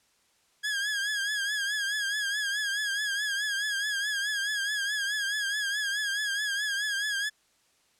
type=tone with vibrato; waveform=sawtooth; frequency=1652 Hz; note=G#6; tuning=10 cents flat; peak=-24 dBFS; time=0.63-7.3 s; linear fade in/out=20 ms; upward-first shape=triangle; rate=4.7 Hz; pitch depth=86 cents each way; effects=white hiss -67 dBFS RMS until 7.99 s + low-pass 9000 Hz 12 dB/octave